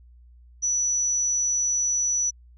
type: tone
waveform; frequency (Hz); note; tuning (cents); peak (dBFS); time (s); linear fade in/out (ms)
sine; 5920; F#8; 0; -21; 0.62-2.31; 20
effects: added 60 Hz sine -48 dBFS peak until 2.57 s